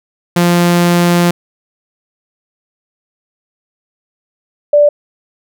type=tone pair in turn; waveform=sawtooth / sine; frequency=174 / 586.4 Hz; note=F3 / D5; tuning=-6 / -3 cents; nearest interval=octave + major sixth; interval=2103 cents; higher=second; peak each=-4 dBFS; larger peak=neither; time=0.36-1.31 / 4.73-4.89 s; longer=first; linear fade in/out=5 ms; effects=none